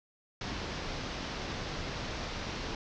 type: low-pass noise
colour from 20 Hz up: pink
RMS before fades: -38 dBFS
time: 0.41-2.75 s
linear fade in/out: 2 ms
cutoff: 5900 Hz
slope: 48 dB/octave
effects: none